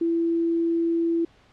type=tone; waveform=sine; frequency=334.3 Hz; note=E4; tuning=24 cents sharp; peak=-20 dBFS; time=0.01-1.25 s; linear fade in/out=5 ms; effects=pink hiss -57 dBFS RMS until 1.52 s + low-pass 4000 Hz 12 dB/octave